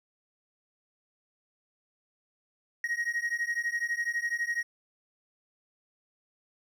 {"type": "beating tone pair", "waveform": "triangle", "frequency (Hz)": [1879, 1891], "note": ["A#6", "A#6"], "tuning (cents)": [13, 24], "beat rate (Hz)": 12, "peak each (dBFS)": -30, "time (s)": [2.84, 4.63], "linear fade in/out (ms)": 2, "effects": []}